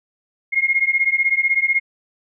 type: beating tone pair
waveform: sine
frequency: 2138 / 2154 Hz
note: C7 / C7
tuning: +37 / +50 cents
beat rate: 16 Hz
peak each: -18 dBFS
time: 0.52-1.8 s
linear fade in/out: 20 ms
effects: none